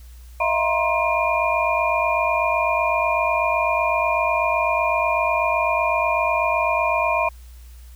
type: tone cluster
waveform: sine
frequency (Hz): 632 / 680 / 949 / 1054 / 2414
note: D#5 / F5 / A#5 / C6 / D7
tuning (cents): +27 / -46 / +31 / +12 / +47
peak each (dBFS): -24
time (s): 0.4-7.29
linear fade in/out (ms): 5
effects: added 60 Hz sine -39 dBFS peak until 7.95 s + white hiss -54 dBFS RMS until 7.95 s